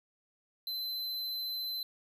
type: tone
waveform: square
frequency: 4057 Hz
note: B7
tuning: 46 cents sharp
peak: -35 dBFS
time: 0.67-1.83 s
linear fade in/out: 2 ms
effects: none